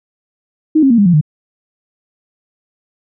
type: tone with pitch steps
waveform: sine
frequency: 312 / 270 / 233.7 / 202.3 / 175.1 / 151.56 Hz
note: D#4 / C#4 / A#3 / G#3 / F3 / D#3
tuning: +5 / -45 / +5 / -45 / +5 / -45 cents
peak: -6 dBFS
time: 0.75-1.212 s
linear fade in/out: 10 ms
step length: 77 ms
effects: none